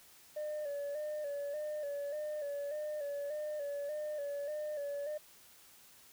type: tone with vibrato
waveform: sine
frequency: 587.3 Hz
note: D5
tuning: in tune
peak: -34 dBFS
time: 0.36-5.18 s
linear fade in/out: 10 ms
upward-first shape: square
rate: 1.7 Hz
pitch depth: 49 cents each way
effects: tanh soft clip ceiling -35 dBFS + white hiss -60 dBFS RMS until 6.12 s